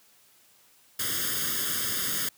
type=noise with comb filter; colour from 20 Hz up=white; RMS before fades=-29 dBFS; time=0.99-2.29 s; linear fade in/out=5 ms; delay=0.6 ms; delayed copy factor=+0.95; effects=white hiss -60 dBFS RMS until 2.37 s + high-pass 80 Hz 12 dB/octave